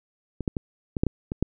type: clicks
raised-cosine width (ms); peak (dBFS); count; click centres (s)
3; -17 / -11 / -14 / -14 / -7 / -10 / -16 / -9; 8; 0.407 / 0.478 / 0.568 / 0.968 / 1.035 / 1.067 / 1.319 / 1.426
effects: none